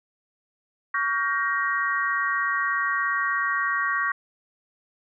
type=chord; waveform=sine; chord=G half-diminished seventh; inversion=second; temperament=just; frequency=1128.9 / 1411.2 / 1568 / 1881.6 Hz; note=Db6 / F6 / G6 / Bb6; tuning=+31 / +18 / 0 / +16 cents; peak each=-26 / -32 / -29 / -26 dBFS; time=0.94-4.12 s; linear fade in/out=5 ms; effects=none